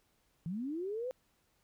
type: linear sweep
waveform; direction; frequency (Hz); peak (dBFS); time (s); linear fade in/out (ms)
sine; up; 156.1 to 523.3; -35; 0.46-1.11; 0
effects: pink hiss -74 dBFS RMS until 1.63 s